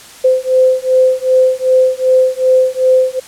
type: beating tone pair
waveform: sine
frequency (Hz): 514 / 516.6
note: C5 / C5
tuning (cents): -31 / -22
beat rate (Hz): 2.6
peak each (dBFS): -11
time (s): 0.24-3.2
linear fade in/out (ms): 10
effects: white hiss -36 dBFS RMS until 3.27 s + low-pass 10000 Hz 12 dB/octave

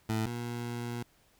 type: tone pair in turn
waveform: 20% pulse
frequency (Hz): 110.3 / 119.4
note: A2 / A#2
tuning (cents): +5 / +42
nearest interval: minor second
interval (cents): 137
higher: second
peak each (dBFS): -24 / -30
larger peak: first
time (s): 0.09-0.26 / 0.26-1.03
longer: second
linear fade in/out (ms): 5
effects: pink hiss -66 dBFS RMS until 1.39 s

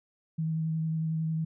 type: tone with vibrato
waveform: sine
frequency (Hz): 160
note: D#3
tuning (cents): +49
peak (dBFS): -27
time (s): 0.38-1.45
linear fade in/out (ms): 10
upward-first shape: sine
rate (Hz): 11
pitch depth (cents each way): 15
effects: none

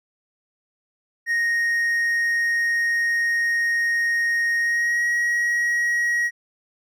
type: tone with pitch glide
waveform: triangle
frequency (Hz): 1864.7 to 1900.6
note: A#6 to A#6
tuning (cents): 0 to +33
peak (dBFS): -17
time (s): 1.26-6.31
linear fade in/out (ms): 50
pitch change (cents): +33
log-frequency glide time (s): 4.59-5.04
effects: none

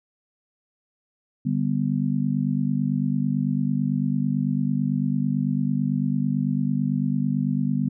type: chord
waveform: sine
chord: G major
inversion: second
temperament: just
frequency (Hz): 147 / 196 / 245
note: D3 / G3 / B3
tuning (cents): +2 / 0 / -14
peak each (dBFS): -25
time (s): 1.45-7.89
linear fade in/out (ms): 10
effects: none

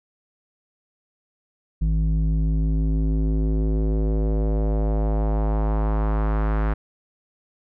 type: tone with low-pass filter sweep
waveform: square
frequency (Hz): 53.1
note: G#1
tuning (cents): +39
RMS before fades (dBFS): -21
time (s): 1.81-6.74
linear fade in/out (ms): 10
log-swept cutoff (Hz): 150 to 1500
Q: 1.7
effects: none

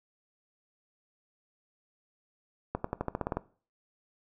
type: accelerating click train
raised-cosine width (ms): 1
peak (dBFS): -16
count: 10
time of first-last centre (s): 2.75-3.37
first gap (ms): 94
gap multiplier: 0.92
effects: noise-tail reverb RT60 0.4 s tail -18 dB re dry

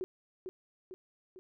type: tone with echo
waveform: sine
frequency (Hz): 371.9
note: F#4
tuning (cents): +9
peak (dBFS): -33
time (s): 0.01-0.04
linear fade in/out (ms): 0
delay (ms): 450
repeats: 3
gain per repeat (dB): -5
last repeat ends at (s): 1.39
effects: none

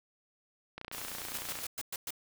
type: click train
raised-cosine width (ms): 0.3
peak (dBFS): -25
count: 25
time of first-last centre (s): 0.78-1.588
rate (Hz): 29.7
type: noise with tremolo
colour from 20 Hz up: white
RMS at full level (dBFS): -41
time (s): 0.92-1.65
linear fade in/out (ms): 10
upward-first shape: triangle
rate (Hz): 19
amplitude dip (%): 25
type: noise bursts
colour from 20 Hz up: white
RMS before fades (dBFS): -38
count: 6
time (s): 1.34-2.106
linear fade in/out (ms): 2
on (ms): 36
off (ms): 110
effects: none

